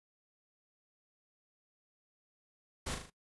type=noise with echo; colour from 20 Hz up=pink; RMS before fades=-38 dBFS; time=2.86-2.95 s; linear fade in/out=10 ms; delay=38 ms; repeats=4; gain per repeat=-5 dB; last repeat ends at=3.102 s; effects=noise-tail reverb RT60 0.1 s tail -20 dB re dry + resampled to 24000 Hz